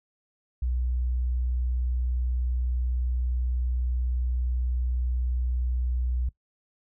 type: tone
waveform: sine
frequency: 61.74 Hz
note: B1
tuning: in tune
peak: -24 dBFS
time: 0.62-6.29 s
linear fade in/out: 5 ms
effects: noise-tail reverb RT60 0.1 s tail -19 dB re dry